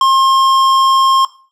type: tone with tanh clipping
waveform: triangle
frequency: 1067 Hz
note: C6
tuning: 34 cents sharp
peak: -9 dBFS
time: 0.01-1.25 s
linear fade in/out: 2 ms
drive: 17 dB
effects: noise-tail reverb RT60 0.4 s tail -18 dB re dry